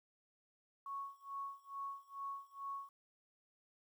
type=tone with tremolo; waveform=sine; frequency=1107 Hz; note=C#6; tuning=3 cents flat; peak=-40 dBFS; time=0.86-2.89 s; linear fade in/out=2 ms; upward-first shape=sine; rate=2.3 Hz; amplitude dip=95%; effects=12-bit